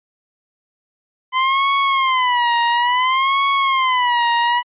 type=tone with vibrato; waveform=sawtooth; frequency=1021 Hz; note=C6; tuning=43 cents flat; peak=-10 dBFS; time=1.32-4.63 s; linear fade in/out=50 ms; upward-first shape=sine; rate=0.58 Hz; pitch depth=140 cents each way; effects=resampled to 8000 Hz